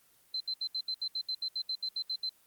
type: tone bursts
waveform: sine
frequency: 4086 Hz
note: C8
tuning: 42 cents flat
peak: -31 dBFS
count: 15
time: 0.34-2.294 s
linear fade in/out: 5 ms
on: 64 ms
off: 71 ms
effects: white hiss -65 dBFS RMS until 2.46 s + Opus 24 kbps